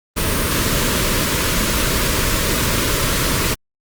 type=band-stop noise; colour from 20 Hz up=pink; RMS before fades=-18 dBFS; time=0.16-3.55 s; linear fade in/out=20 ms; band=650 to 910 Hz; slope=96 dB/octave; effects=Opus 32 kbps